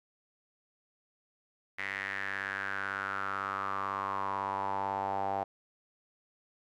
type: tone with band-pass filter sweep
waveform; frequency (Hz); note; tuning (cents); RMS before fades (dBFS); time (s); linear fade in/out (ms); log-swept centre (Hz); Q
sawtooth; 98; G2; 0; -35; 1.78-5.44; 10; 2000 to 760; 6
effects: none